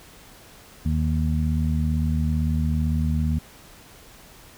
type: harmonic tone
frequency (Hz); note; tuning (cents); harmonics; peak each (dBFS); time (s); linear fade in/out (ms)
77.78; D#2; 0; 1 / 2 / 3; -22 / -25 / -27; 0.85-3.39; 10
effects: pink hiss -48 dBFS RMS until 4.57 s